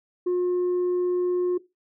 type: tone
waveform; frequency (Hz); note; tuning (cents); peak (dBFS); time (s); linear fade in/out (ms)
sine; 358.4; F4; +45; -18; 0.26-1.58; 10
effects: noise-tail reverb RT60 0.2 s tail -17 dB re dry + tanh soft clip ceiling -20 dBFS